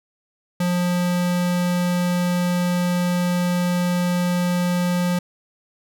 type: tone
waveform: square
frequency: 177.4 Hz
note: F3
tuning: 27 cents sharp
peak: -19 dBFS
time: 0.6-5.19 s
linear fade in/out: 5 ms
effects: none